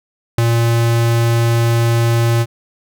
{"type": "tone with ADSR envelope", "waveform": "square", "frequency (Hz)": 116.54, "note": "A#2", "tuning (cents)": 0, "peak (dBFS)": -9, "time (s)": [0.38, 2.46], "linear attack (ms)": 4, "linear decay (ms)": 9, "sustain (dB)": -3, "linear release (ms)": 47, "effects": []}